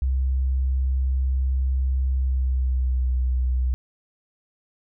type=tone with pitch glide; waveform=sine; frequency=65.41 to 63.04 Hz; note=C2 to B1; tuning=0 to +36 cents; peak=-19 dBFS; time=0.02-3.74 s; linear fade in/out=0 ms; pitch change=-64 cents; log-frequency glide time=2.1-3.11 s; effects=none